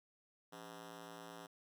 10% pulse ring-modulated tone, 226.9 Hz, A#3, 47 cents flat, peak -39 dBFS, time 0.52-1.47 s, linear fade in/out 10 ms, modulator 54.1 Hz, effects none

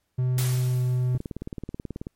triangle tone with pitch glide, 126.8 to 125.71 Hz, B2 to B2, +46 to +31 cents, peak -19 dBFS, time 0.18-1.18 s, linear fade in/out 10 ms, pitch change -15 cents, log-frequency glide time 0.46-0.82 s
white noise with exponential decay, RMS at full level -30 dBFS, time 0.38-1.3 s, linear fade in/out 2 ms, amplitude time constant 200 ms
click train, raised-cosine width 3 ms, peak -20 dBFS, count 18, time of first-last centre 1.15-2.069 s, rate 18.5 Hz
effects pink hiss -75 dBFS RMS until 2.15 s + MP3 64 kbps

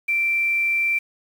sine tone with quantisation, 2349 Hz, D7, in tune, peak -18 dBFS, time 0.08-0.99 s, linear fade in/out 10 ms, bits 7, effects none

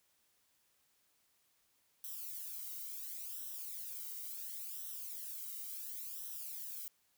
violet noise with flanger, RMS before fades -45 dBFS, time 2.04-6.88 s, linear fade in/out 0 ms, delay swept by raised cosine 0.43 to 1.19 ms, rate 0.71 Hz, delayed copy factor -0.8, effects white hiss -75 dBFS RMS until 7.17 s

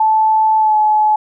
sine tone with pitch glide, 873 to 854.5 Hz, A5 to G#5, -14 to +49 cents, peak -9 dBFS, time 0-1.16 s, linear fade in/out 5 ms, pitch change -37 cents, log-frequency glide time 0.58-0.76 s, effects none

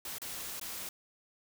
white noise with dropouts, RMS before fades -41 dBFS, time 0.05-0.89 s, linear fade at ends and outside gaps 2 ms, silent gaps 0.184-0.217 / 0.597-0.613 s, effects none

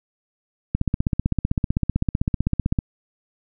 click train, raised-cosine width 5 ms, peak -7 dBFS, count 33, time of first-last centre 0.75-2.788 s, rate 15.7 Hz, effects none

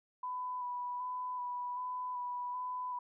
sine tone with vibrato, 992 Hz, B5, 7 cents sharp, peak -36 dBFS, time 0.23-2.99 s, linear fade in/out 5 ms, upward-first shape square, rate 1.3 Hz, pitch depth 15 cents each way, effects none

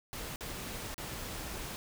pink noise with dropouts, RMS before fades -41 dBFS, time 0.13-1.76 s, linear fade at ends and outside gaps 0 ms, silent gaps 0.359-0.408 / 0.943-0.98 s, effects none

